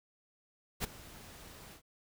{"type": "noise with ADSR envelope", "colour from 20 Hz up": "pink", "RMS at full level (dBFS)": -32, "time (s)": [0.8, 1.82], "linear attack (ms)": 39, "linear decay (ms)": 14, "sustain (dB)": -20, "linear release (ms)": 88, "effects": []}